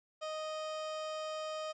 30% pulse tone, 622.3 Hz, D#5, in tune, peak -35 dBFS, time 0.21-1.73 s, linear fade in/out 20 ms, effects resampled to 16000 Hz + 12-bit

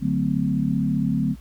sine chord, D dominant seventh, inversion none, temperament equal with one note detuned, 146.83 / 185 / 220 / 255.4 Hz, D3 / F#3 / A3 / C4, 0 / 0 / 0 / -42 cents, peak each -25 dBFS, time 0-1.36 s, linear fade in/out 50 ms, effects added 60 Hz sine -40 dBFS peak until 1.4 s + pink hiss -55 dBFS RMS until 1.4 s

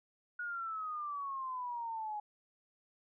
sine exponential sweep, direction down, 1456 to 830.6 Hz, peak -37 dBFS, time 0.39-2.2 s, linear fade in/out 5 ms, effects none

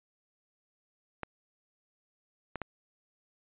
clicks, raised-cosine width 0.5 ms, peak -20 dBFS, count 3, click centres 1.233 / 2.557 / 2.617 s, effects resampled to 8000 Hz

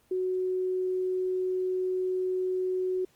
sine tone, 370 Hz, F#4, in tune, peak -26 dBFS, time 0.11-3.05 s, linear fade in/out 5 ms, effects pink hiss -65 dBFS RMS until 3.15 s + Opus 24 kbps

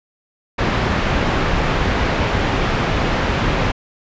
pink low-pass noise, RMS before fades -18 dBFS, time 0.58-3.72 s, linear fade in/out 10 ms, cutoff 2600 Hz, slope 12 dB/octave, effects resampled to 16000 Hz

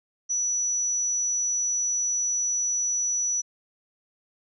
sine tone, 5910 Hz, F#8, 3 cents flat, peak -23 dBFS, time 0.29-3.42 s, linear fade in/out 20 ms, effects none

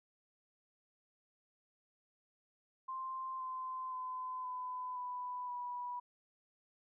sine tone with pitch steps, 1047 / 1033.2 / 1019.5 / 1006.1 / 992.8 / 979.7 Hz, C6 / C6 / C6 / B5 / B5 / B5, +1 / -22 / -45 / +32 / +9 / -14 cents, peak -39 dBFS, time 2.88-6 s, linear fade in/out 10 ms, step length 520 ms, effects none

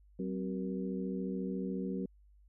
harmonic tone with a mistuned harmonic, 94.6 Hz, F#2, 39 cents sharp, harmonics 2 / 3 / 4 / 5, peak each -36 / -40 / -42 / -44 dBFS, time 0.19-2.06 s, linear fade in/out 5 ms, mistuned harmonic 3, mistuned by -130 cents, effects added 50 Hz sine -59 dBFS peak until 2.48 s

